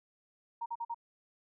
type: tone bursts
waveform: sine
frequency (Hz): 932.3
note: A#5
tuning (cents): 0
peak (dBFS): -34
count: 4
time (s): 0.61-0.945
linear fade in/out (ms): 10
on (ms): 50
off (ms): 45
effects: none